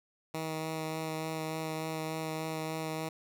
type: tone with vibrato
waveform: 10% pulse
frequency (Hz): 158.7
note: D#3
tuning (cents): +35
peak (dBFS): -26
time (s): 0.34-3.09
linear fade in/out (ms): 5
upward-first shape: sine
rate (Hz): 3.4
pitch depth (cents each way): 11
effects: none